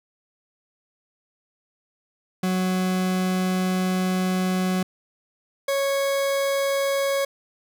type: tone pair in turn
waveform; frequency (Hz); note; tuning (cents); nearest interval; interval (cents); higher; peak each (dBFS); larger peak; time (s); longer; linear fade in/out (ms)
40% pulse; 185 / 552.5; F#3 / C#5; 0 / -6; octave + perfect fifth; 1894; second; -20 / -20; neither; 2.43-4.83 / 5.68-7.25; first; 5
effects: none